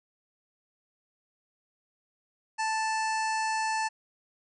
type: harmonic tone with a mistuned harmonic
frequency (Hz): 880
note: A5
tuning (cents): 0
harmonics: 1 / 2 / 3 / 5 / 6 / 7 / 8 / 9 / 10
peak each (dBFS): -28 / -34 / -38 / -42 / -44 / -45 / -46 / -47 / -48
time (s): 2.58-3.89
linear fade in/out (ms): 20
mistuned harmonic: 7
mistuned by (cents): -34
effects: none